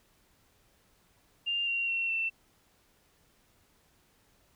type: tone with pitch steps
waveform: sine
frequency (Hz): 2797 / 2758 / 2721 / 2683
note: F7 / F7 / F7 / E7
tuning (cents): +2 / -22 / -46 / +30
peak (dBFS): -28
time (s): 1.46-2.3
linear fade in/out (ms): 20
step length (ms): 210
effects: pink hiss -67 dBFS RMS until 4.55 s